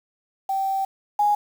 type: tone pair in turn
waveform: sine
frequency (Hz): 776 / 828.5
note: G5 / G#5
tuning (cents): -18 / -4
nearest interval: minor second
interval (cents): 114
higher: second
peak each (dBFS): -21 / -16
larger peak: second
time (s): 0.49-0.85 / 1.19-1.35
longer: first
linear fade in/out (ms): 5
effects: 7-bit